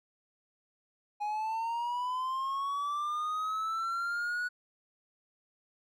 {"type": "linear sweep", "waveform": "triangle", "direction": "up", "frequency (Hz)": [826, 1473], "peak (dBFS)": -29, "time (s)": [1.2, 4.49], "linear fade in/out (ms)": 20, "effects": []}